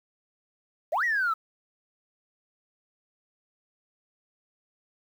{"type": "exponential two-way sweep", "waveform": "sine", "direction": "up then down", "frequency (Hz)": [554.4, 1975.5, 1274], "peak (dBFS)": -22, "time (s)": [0.92, 1.34], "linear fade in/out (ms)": 10, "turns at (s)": 1.04, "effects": ["tanh soft clip ceiling -19 dBFS", "9-bit"]}